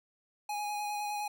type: tone with vibrato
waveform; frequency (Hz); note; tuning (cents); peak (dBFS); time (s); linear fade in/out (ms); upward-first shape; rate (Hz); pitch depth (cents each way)
square; 830.6; G#5; 0; -34; 0.49-1.28; 5; square; 9.8; 13
effects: none